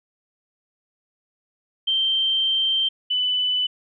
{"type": "tone pair in turn", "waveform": "sine", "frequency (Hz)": [3136, 2994], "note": ["G7", "F#7"], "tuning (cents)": [0, 20], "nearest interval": "minor second", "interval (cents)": 80, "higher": "first", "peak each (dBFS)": [-18, -19], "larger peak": "first", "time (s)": [[1.87, 2.89], [3.1, 3.67]], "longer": "first", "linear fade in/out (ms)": 10, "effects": []}